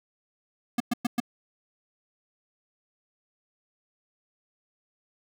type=tone bursts; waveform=square; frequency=240 Hz; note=B3; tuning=49 cents flat; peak=-23 dBFS; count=4; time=0.78-1.202 s; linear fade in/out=5 ms; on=23 ms; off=110 ms; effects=none